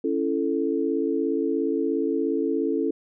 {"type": "chord", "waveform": "sine", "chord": "A major", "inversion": "first", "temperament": "equal with one note detuned", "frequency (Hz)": [277.2, 334.2, 440], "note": ["C#4", "E4", "A4"], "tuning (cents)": [0, 24, 0], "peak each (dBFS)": -26, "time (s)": [0.04, 2.91], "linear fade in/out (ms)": 5, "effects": []}